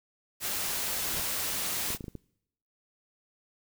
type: noise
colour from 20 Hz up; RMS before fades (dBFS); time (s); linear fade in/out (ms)
white; -32; 0.4-1.98; 50
type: noise with exponential growth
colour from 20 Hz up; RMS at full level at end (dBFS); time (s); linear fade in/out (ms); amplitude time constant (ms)
pink; -34; 0.83-1.2; 2; 80
type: clicks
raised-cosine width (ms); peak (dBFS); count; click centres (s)
3; -26; 6; 1.904 / 1.948 / 2.008 / 2.042 / 2.082 / 2.153
effects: noise-tail reverb RT60 0.8 s tail -25 dB re dry